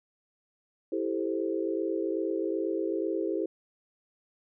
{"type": "chord", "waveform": "sine", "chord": "A minor seventh", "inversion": "second", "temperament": "equal", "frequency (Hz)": [329.6, 392, 440, 523.3], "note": ["E4", "G4", "A4", "C5"], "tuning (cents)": [0, 0, 0, 0], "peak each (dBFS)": [-31, -32, -35, -36], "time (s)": [0.92, 3.46], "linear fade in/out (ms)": 5, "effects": []}